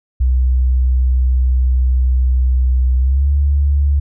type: tone with pitch glide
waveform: sine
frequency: 63.4 to 71.16 Hz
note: B1 to C#2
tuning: +46 to +46 cents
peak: -10 dBFS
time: 0.2-4 s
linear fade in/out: 10 ms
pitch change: +200 cents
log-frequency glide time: 2.98-3.3 s
effects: none